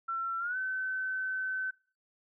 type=tone with pitch glide; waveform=sine; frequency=1351 to 1525.2 Hz; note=E6 to G6; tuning=+42 to -48 cents; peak=-31 dBFS; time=0.08-1.71 s; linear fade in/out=10 ms; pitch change=+210 cents; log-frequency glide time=0.39-0.57 s; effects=noise-tail reverb RT60 0.4 s tail -21 dB re dry